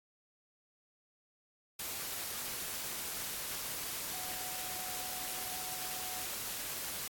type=tone in noise; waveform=sine; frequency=740 Hz; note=F#5; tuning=in tune; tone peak=-49 dBFS; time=4.13-6.25 s; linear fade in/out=5 ms; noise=white; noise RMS=-40 dBFS; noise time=1.79-7.08 s; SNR=-12 dB; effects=AAC 64 kbps